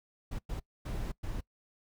brown noise bursts at uneven times, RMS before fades -36 dBFS, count 4, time 0.31-0.39 / 0.49-0.6 / 0.85-1.12 / 1.23-1.41 s, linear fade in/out 10 ms, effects noise-tail reverb RT60 0.1 s tail -22 dB re dry

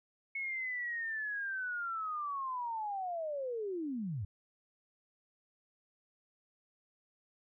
sine linear sweep, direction down, 2200 to 87.31 Hz, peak -35 dBFS, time 0.35-4.25 s, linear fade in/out 5 ms, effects none

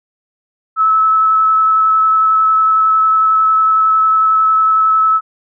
sine tone with vibrato, 1301 Hz, E6, 23 cents flat, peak -8 dBFS, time 0.76-5.21 s, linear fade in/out 50 ms, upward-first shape square, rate 11 Hz, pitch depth 8 cents each way, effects none

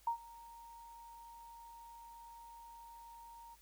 sine tone with ADSR envelope, 931 Hz, A#5, 2 cents flat, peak -30 dBFS, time 0.07-3.56 s, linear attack 4 ms, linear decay 95 ms, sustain -22 dB, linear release 27 ms, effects added 50 Hz sine -67 dBFS peak until 3.61 s + white hiss -67 dBFS RMS until 3.61 s

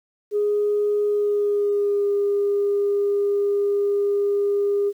sine tone with pitch glide, 414.5 to 404.8 Hz, G#4 to G#4, -3 to -44 cents, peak -17 dBFS, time 0.31-4.93 s, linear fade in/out 50 ms, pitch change -41 cents, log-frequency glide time 1.05-2.09 s, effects tanh soft clip ceiling -13 dBFS + 9-bit

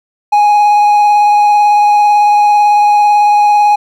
triangle tone with vibrato, 830.6 Hz, G#5, in tune, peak -3 dBFS, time 0.32-3.76 s, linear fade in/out 10 ms, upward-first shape triangle, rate 18 Hz, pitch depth 16 cents each way, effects none

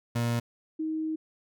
30% pulse / sine tone pair in turn, 118.1 / 315.3 Hz, A#2 / D#4, +23 / +23 cents, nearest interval octave + perfect fourth, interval 1700 cents, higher second, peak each -23 / -28 dBFS, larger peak first, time 0.15-0.4 / 0.79-1.16 s, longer second, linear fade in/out 10 ms, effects none

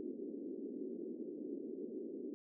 white band-pass noise, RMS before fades -45 dBFS, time 0-2.34 s, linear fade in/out 0 ms, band 230 to 410 Hz, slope 48 dB/octave, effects none

